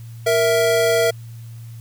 square tone pair together, 466.2 / 658.9 Hz, A#4 / E5, 0 / -1 cents, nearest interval tritone, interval 599 cents, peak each -18 dBFS, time 0.26-1.11 s, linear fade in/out 10 ms, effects added 115 Hz sine -33 dBFS peak until 1.8 s + white hiss -52 dBFS RMS until 1.8 s

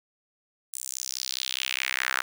sawtooth tone with high-pass filter sweep, 64.8 Hz, C2, 16 cents flat, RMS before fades -31 dBFS, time 0.73-2.22 s, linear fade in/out 5 ms, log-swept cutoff 8900 to 1400 Hz, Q 2.7, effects none

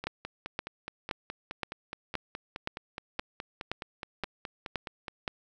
two click trains, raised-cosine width 0.3 ms, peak -21 / -15 dBFS, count 25 / 11, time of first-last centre 0.04-5.082 / 0.07-5.278 s, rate 4.76 / 1.92 Hz, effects none

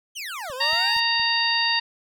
25% pulse exponential two-way sweep, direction down then up, 3248 to 493.9 to 977 Hz, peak -27 dBFS, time 0.15-1.01 s, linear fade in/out 20 ms, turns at 0.54 s
click train, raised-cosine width 5 ms, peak -34 dBFS, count 4, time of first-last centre 0.5-1.198 s, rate 4.3 Hz
harmonic tone, 928 Hz, A#5, 8 cents flat, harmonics 1 / 2 / 3 / 4 / 5, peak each -27 / -25 / -26 / -28 / -24 dBFS, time 0.6-1.8 s, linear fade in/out 10 ms
effects none

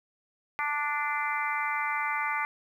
harmonic tone, 293.7 Hz, D4, in tune, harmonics 3 / 4 / 5 / 6 / 7 / 8, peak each -33 / -33 / -36 / -40 / -32 / -38 dBFS, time 0.59-2.45 s, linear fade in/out 0 ms, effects 10-bit

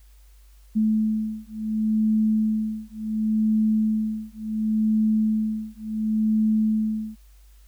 sine beating tone pair, 216.9 / 217.6 Hz, A3 / A3, -25 / -19 cents, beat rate 0.7 Hz, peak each -23 / -23 dBFS, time 0.75-7.16 s, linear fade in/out 20 ms, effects added 50 Hz sine -48 dBFS peak until 7.67 s + white hiss -62 dBFS RMS until 7.67 s

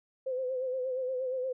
sine tone with vibrato, 514 Hz, C5, 31 cents flat, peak -30 dBFS, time 0.26-1.53 s, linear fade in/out 10 ms, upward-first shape sine, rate 8.5 Hz, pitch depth 51 cents each way, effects none

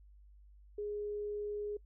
sine tone, 415.3 Hz, G#4, in tune, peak -36 dBFS, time 0.78-1.77 s, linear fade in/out 5 ms, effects noise-tail reverb RT60 0.1 s tail -25 dB re dry + added 50 Hz sine -56 dBFS peak until 1.85 s

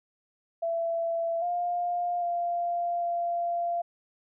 sine tone with pitch steps, 669 / 704 / 694 / 690 Hz, E5 / F5 / F5 / F5, +25 / +14 / -11 / -21 cents, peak -26 dBFS, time 0.62-3.82 s, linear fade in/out 10 ms, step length 800 ms, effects none

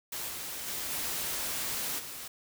white noise with level steps, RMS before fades -37 / -39 / -36 / -34 / -42 dBFS, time 0.12-2.28 s, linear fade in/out 5 ms, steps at 0.28 / 0.66 / 0.89 / 1.98 s, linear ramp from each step 20 ms, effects none

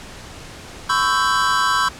square chord, C# half-diminished seventh, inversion third, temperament equal with one note detuned, 1007.9 / 1108.7 / 1318.5 / 1568 Hz, B5 / C#6 / E6 / G6, +35 / 0 / 0 / 0 cents, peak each -22 dBFS, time 0.89-1.89 s, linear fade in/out 10 ms, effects pink hiss -37 dBFS RMS until 1.99 s + low-pass 8000 Hz 12 dB/octave

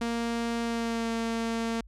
sawtooth tone with pitch glide, 233.1 to 228.6 Hz, A#3 to A#3, 0 to -34 cents, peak -24 dBFS, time 0.01-1.81 s, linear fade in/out 5 ms, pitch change -34 cents, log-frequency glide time 0.62-1.1 s, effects added 50 Hz sine -48 dBFS peak until 1.87 s + low-pass 8000 Hz 12 dB/octave

